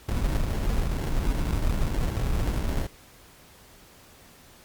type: noise with sample-and-hold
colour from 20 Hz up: brown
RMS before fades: -25 dBFS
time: 0.08-2.87 s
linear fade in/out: 10 ms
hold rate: 1225 Hz
effects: pink hiss -52 dBFS RMS until 4.64 s + MP3 96 kbps